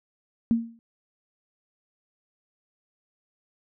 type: tone with exponential decay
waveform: sine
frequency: 230.4 Hz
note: A#3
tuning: 20 cents flat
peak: -15 dBFS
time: 0.51-0.79 s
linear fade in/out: 0 ms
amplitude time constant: 59 ms
effects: none